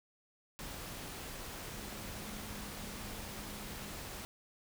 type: tone in noise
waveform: sine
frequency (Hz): 207.7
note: G#3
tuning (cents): 0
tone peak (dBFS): -51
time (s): 1.74-3.96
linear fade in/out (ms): 0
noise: pink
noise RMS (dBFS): -45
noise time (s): 0.59-4.25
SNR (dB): -9
effects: none